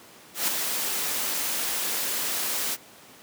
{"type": "noise with ADSR envelope", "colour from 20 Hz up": "white", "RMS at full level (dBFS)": -23, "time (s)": [0.34, 2.77], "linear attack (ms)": 140, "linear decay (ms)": 3, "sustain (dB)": -5, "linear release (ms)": 38, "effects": ["pink hiss -49 dBFS RMS until 3.22 s", "high-pass 200 Hz 12 dB/octave"]}